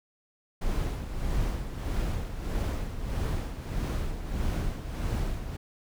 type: noise with tremolo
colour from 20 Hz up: brown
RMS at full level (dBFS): -28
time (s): 0.61-5.57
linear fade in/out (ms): 10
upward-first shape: sine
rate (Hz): 1.6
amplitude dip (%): 60
effects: none